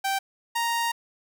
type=tone pair in turn; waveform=sawtooth; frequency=780 / 932.5 Hz; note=G5 / A#5; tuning=-9 / 0 cents; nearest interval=minor third; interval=309 cents; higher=second; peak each=-20 dBFS; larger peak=neither; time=0.04-0.19 / 0.55-0.92 s; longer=second; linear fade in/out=10 ms; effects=none